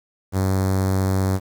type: tone with notch filter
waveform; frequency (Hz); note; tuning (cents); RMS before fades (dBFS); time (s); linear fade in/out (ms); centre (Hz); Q
sawtooth; 95.3; G2; -48; -20; 0.32-1.4; 50; 2800; 0.65
effects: 8-bit